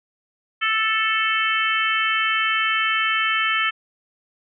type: harmonic tone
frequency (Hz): 440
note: A4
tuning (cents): 0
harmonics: 3 / 4 / 5 / 6 / 7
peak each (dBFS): -23 / -24 / -25 / -26 / -26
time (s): 0.61-3.71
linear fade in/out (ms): 20
effects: none